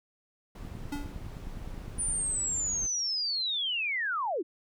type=noise; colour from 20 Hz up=brown; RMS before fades=-41 dBFS; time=0.55-2.87 s; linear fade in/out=5 ms
type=click train; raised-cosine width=5 ms; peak=-29 dBFS; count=15; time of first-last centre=0.65-2.086 s; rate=9.75 Hz
type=tone with exponential decay; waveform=square; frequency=287.1 Hz; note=D4; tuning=39 cents flat; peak=-31 dBFS; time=0.92-1.22 s; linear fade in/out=5 ms; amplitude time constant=65 ms
type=linear sweep; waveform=sine; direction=down; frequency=9500 to 277.2 Hz; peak=-28 dBFS; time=1.98-4.43 s; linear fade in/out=20 ms
effects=none